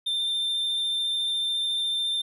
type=tone with vibrato; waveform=triangle; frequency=3584 Hz; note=A7; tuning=31 cents sharp; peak=-23 dBFS; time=0.06-2.22 s; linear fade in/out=10 ms; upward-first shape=triangle; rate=14 Hz; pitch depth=16 cents each way; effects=none